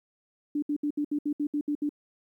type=tone bursts; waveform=sine; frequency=293.6 Hz; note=D4; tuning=in tune; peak=-25 dBFS; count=10; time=0.55-1.893 s; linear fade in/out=5 ms; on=74 ms; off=67 ms; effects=11-bit